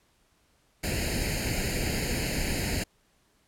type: noise with comb filter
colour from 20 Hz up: pink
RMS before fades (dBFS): -29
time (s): 0.83-2.84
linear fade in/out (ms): 10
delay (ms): 0.43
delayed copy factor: +0.85
effects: pink hiss -67 dBFS RMS until 3.47 s + low-pass 12000 Hz 12 dB/octave